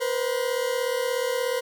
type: tone pair together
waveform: 40% pulse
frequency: 480.2 / 517 Hz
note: B4 / C5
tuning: -49 / -21 cents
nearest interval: minor second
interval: 128 cents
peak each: -26 dBFS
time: 0-1.61 s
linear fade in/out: 20 ms
effects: none